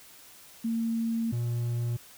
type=tone pair in turn; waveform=sine / triangle; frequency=228.1 / 119.1 Hz; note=A#3 / A#2; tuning=-37 / +38 cents; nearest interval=major seventh; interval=1125 cents; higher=first; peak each=-26 / -25 dBFS; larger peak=second; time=0.64-1.32 / 1.32-1.97 s; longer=first; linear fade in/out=10 ms; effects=white hiss -52 dBFS RMS until 2.17 s